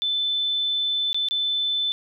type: tone with dropouts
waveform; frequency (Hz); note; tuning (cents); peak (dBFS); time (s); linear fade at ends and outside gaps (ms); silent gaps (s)
sine; 3520; A7; 0; -21; 0.02-1.92; 0; 1.13-1.145 / 1.286-1.31
effects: none